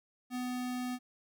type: tone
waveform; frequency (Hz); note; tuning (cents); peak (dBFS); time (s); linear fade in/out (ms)
square; 249.6; B3; +19; -35; 0.3-0.99; 50
effects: none